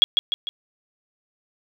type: tone with echo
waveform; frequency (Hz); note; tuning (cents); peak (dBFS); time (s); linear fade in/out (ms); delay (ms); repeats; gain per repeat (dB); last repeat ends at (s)
sine; 3322; G#7; 0; -8; 0.02-0.04; 0; 150; 3; -6; 0.49
effects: none